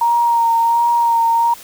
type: tone with vibrato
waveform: sine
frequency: 932 Hz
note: A#5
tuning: 1 cent flat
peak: -11 dBFS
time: 0.01-1.54 s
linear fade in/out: 5 ms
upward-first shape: sine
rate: 1.4 Hz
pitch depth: 23 cents each way
effects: white hiss -38 dBFS RMS until 1.63 s